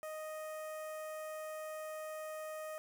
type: tone with notch filter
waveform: sawtooth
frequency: 622.3 Hz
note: D#5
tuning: in tune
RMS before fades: -44 dBFS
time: 0.03-2.78 s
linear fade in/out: 0 ms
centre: 4000 Hz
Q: 0.65
effects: none